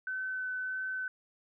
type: tone with vibrato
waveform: sine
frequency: 1517 Hz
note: F#6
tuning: 43 cents sharp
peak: -33 dBFS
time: 0.07-1.08 s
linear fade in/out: 2 ms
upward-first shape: sine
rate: 1.6 Hz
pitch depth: 9 cents each way
effects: none